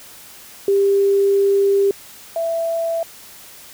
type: tone pair in turn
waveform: sine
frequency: 396.8 / 664.1 Hz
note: G4 / E5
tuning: +21 / +13 cents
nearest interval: major sixth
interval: 892 cents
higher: second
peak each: -12 / -18 dBFS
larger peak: first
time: 0.68-1.91 / 2.36-3.03 s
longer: first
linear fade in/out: 2 ms
effects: white hiss -41 dBFS RMS until 3.73 s